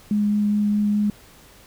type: tone with vibrato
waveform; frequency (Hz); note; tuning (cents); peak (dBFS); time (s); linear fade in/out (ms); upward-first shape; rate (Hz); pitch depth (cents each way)
sine; 207.7; G#3; 0; -17; 0.11-1.1; 2; sine; 4.8; 8
effects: pink hiss -49 dBFS RMS until 1.66 s